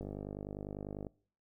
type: click train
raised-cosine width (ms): 2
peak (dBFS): -28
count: 54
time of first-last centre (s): 0.01-1.068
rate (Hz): 50.1
effects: noise-tail reverb RT60 0.5 s tail -24 dB re dry